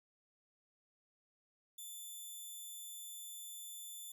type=tone; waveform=5% pulse; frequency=3520 Hz; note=A7; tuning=in tune; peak=-39 dBFS; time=1.78-4.12 s; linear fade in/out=5 ms; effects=none